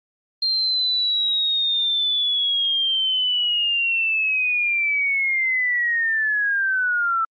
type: linear sweep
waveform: sine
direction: down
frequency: 4196 to 1318.5 Hz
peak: -18 dBFS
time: 0.42-7.25 s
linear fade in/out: 5 ms
effects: Opus 32 kbps